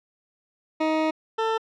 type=tone pair in turn; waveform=20% pulse; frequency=314.4 / 446 Hz; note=D#4 / A4; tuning=+18 / +23 cents; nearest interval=tritone; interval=605 cents; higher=second; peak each=-16 / -17 dBFS; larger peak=first; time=0.8-1.11 / 1.38-1.58 s; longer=first; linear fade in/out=10 ms; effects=low-pass 3000 Hz 12 dB/octave